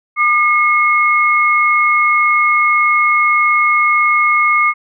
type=tone pair together; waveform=sine; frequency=1206.3 / 2168 Hz; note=D6 / C#7; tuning=+46 / -39 cents; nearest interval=minor seventh; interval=1015 cents; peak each=-12 dBFS; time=0.16-4.74 s; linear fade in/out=50 ms; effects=none